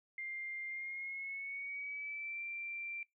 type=tone with pitch glide; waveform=sine; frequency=2100 to 2357 Hz; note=C7 to D7; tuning=+6 to +6 cents; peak=-40 dBFS; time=0.18-3.03 s; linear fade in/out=2 ms; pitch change=+200 cents; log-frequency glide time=0.66-2.43 s; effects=noise-tail reverb RT60 0.2 s tail -25 dB re dry